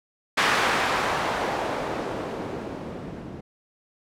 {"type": "noise with low-pass filter sweep", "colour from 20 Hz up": "blue", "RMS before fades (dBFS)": -27, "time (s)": [0.37, 3.41], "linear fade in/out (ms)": 10, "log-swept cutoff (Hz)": [1600, 220], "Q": 0.89, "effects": []}